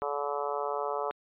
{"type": "harmonic tone", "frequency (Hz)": 144, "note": "D3", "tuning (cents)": -34, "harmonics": [3, 4, 5, 6, 7, 8, 9], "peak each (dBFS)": [-35, -36, -37, -38, -38, -39, -40], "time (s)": [0.02, 1.11], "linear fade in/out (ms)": 0, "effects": ["resampled to 8000 Hz"]}